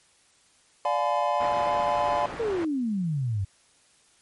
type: chord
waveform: triangle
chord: D diminished seventh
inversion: none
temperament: just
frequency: 587.3 / 704.8 / 845.8 / 1014.9 Hz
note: D5 / F5 / Ab5 / Cb6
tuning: 0 / +16 / +31 / +47 cents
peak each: -26 dBFS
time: 0.85-2.26 s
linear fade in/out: 2 ms
type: low-pass noise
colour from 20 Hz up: white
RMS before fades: -37 dBFS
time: 1.4-2.65 s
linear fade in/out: 5 ms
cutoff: 1300 Hz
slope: 12 dB/octave
type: exponential sweep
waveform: sine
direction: down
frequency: 477.8 to 92.5 Hz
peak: -24 dBFS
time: 2.39-3.45 s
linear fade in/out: 10 ms
effects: white hiss -61 dBFS RMS until 4.21 s + MP3 48 kbps